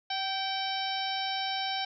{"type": "harmonic tone with a mistuned harmonic", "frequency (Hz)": 770, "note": "G5", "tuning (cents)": -31, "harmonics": [1, 2, 3, 4, 5, 6, 7], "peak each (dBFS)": [-33, -40, -40, -37, -38, -42, -39], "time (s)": [0.1, 1.85], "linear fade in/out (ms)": 5, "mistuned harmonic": 2, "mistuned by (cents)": 30, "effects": []}